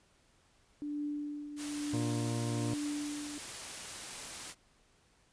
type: tone with tremolo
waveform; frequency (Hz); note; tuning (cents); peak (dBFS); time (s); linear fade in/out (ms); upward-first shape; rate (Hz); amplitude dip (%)
sine; 293.7; D4; 0; -33; 0.82-3.38; 0; triangle; 1.1; 65
type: noise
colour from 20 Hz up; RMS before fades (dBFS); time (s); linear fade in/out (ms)
white; -43; 1.56-4.55; 50
type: harmonic tone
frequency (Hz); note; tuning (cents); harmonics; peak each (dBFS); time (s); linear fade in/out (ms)
117; A#2; +7; 1 / 2 / 3 / 4 / 5 / 6 / 8 / 9; -34 / -40 / -44 / -46 / -48 / -50 / -52 / -53; 1.93-2.74; 5
effects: pink hiss -68 dBFS RMS until 5.32 s + resampled to 22050 Hz